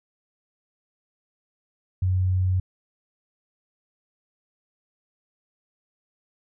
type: tone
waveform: sine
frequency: 92.5 Hz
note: F#2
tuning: in tune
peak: -19 dBFS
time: 2.02-2.6 s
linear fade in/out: 5 ms
effects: none